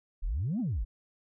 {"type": "exponential two-way sweep", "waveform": "sine", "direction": "up then down", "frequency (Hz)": [31.87, 268.4, 39.99], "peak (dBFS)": -27, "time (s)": [0.22, 0.85], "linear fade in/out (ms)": 20, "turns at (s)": 0.6, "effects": ["tanh soft clip ceiling -25 dBFS"]}